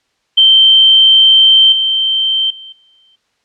sine tone with level steps, 3122 Hz, G7, 8 cents flat, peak -3 / -10 / -29 / -47 dBFS, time 0.37-3.16 s, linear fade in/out 10 ms, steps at 1.72 / 2.5 / 2.72 s, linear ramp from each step 5 ms, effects white hiss -62 dBFS RMS until 3.44 s + low-pass 5000 Hz 12 dB/octave

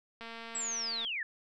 click train, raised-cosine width 0.3 ms, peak -29 dBFS, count 193, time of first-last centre 0.21-1.048 s, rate 229 Hz
sine linear sweep, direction down, 7902 to 1677 Hz, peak -33 dBFS, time 0.55-1.23 s, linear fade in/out 2 ms
effects none

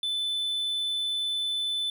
triangle tone, 3511 Hz, A7, 4 cents flat, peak -25 dBFS, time 0.03-1.9 s, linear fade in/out 2 ms, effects none

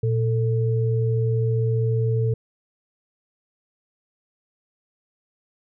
sine tone pair together, 117.4 / 443.9 Hz, A#2 / A4, +13 / +15 cents, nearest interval octave + major seventh, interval 2302 cents, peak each -19 / -26 dBFS, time 0.03-2.34 s, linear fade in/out 5 ms, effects none

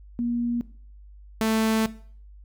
sine / sawtooth tone pair in turn, 238.2 / 221.1 Hz, A#3 / A3, +38 / +9 cents, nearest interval minor second, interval 129 cents, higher first, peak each -23 / -17 dBFS, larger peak second, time 0.19-0.61 / 1.41-1.86 s, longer second, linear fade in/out 0 ms, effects noise-tail reverb RT60 0.5 s tail -18 dB re dry + added 50 Hz sine -44 dBFS peak until 2.44 s

